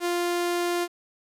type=tone; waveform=sawtooth; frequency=349.2 Hz; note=F4; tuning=in tune; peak=-20 dBFS; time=0-0.88 s; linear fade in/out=50 ms; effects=resampled to 32000 Hz + 9-bit